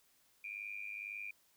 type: tone with amplitude modulation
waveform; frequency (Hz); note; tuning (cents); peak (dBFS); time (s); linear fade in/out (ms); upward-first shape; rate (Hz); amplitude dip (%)
sine; 2400; D7; +37; -38; 0.44-1.31; 5; sine; 102; 85
effects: white hiss -71 dBFS RMS until 1.56 s